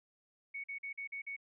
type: tone bursts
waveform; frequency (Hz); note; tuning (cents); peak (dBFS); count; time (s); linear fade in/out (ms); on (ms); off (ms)
sine; 2224; C#7; +5; -39; 6; 0.54-1.365; 10; 100; 45
effects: none